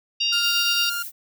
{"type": "harmonic tone", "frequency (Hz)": 933, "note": "A#5", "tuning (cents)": 1, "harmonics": [3, 4, 5, 6], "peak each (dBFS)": [-22, -28, -26, -30], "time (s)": [0.2, 0.9], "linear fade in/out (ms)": 10}
{"type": "tone", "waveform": "sawtooth", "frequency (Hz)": 1404, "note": "F6", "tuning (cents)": 9, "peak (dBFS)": -22, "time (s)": [0.32, 1.03], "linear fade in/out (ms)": 10}
{"type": "noise", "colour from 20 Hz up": "violet", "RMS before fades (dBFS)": -34, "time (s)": [0.4, 1.12], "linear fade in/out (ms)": 50}
{"effects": []}